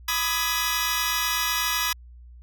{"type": "tone cluster", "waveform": "15% pulse", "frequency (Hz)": [993, 1212, 1260, 1676, 5720], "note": ["B5", "D#6", "D#6", "G#6", "F8"], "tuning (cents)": [9, -46, 21, 15, 41], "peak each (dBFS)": [-22, -28, -23, -23, -24], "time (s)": [0.08, 1.93], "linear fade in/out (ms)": 5, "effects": ["added 60 Hz sine -43 dBFS peak until 2.42 s"]}